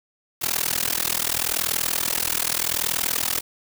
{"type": "noise with amplitude modulation", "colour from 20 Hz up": "white", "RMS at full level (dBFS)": -20, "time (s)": [0.41, 3.41], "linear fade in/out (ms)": 20, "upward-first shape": "sine", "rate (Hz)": 40.8, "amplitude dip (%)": 100, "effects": []}